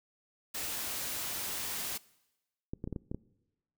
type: noise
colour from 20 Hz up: white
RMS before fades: -37 dBFS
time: 0.54-1.98 s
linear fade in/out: 10 ms
type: clicks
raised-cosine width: 3 ms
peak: -24 dBFS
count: 7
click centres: 2.735 / 2.841 / 2.875 / 2.927 / 2.962 / 3.115 / 3.146 s
effects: noise-tail reverb RT60 1.0 s tail -22 dB re dry